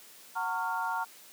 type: chord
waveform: sine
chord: Gb major seventh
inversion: none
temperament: equal with one note detuned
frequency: 740 / 913.7 / 1108.7 / 1396.9 Hz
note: Gb5 / Bb5 / Db6 / F6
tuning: 0 / -35 / 0 / 0 cents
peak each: -38 / -32 / -38 / -35 dBFS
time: 0.35-1.05 s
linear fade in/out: 20 ms
effects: white hiss -53 dBFS RMS until 1.32 s + high-pass 200 Hz 12 dB/octave